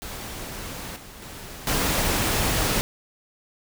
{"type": "noise with level steps", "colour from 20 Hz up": "pink", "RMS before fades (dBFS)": [-35, -43, -39, -23], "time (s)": [0.02, 2.81], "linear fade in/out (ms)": 0, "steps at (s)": [0.96, 1.22, 1.67], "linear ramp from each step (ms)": 2, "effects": []}